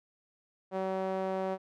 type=tone with band-pass filter; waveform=sawtooth; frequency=189.6 Hz; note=F#3; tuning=43 cents sharp; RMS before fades=-33 dBFS; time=0.71-1.58 s; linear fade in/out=50 ms; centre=610 Hz; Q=1.7; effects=none